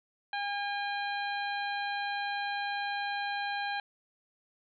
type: harmonic tone with a mistuned harmonic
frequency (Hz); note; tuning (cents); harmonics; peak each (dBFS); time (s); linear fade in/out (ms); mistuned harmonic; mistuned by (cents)
810; G#5; -43; 1 / 2 / 3 / 4 / 5; -34 / -36 / -42 / -44 / -44; 0.33-3.8; 2; 4; -32
effects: none